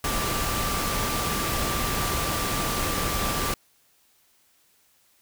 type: tone in noise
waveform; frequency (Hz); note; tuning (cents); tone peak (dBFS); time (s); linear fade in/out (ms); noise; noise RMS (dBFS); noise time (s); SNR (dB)
sine; 1174.7; D6; 0; -32; 0.04-3.54; 2; pink; -27; 0.04-3.54; -8
effects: white hiss -63 dBFS RMS until 5.21 s